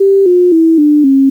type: tone with pitch steps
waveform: sine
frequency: 392 / 357.4 / 325.8 / 297.1 / 270.9 Hz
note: G4 / F4 / E4 / D4 / C#4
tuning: 0 / +40 / -20 / +20 / -40 cents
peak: -4 dBFS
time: 0-1.3 s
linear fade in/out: 10 ms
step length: 260 ms
effects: 7-bit